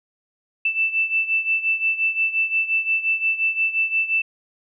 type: beating tone pair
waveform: sine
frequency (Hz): 2651 / 2656.7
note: E7 / E7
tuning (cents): +9 / +13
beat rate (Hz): 5.7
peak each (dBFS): -20 / -24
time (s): 0.65-4.22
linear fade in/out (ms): 5
effects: none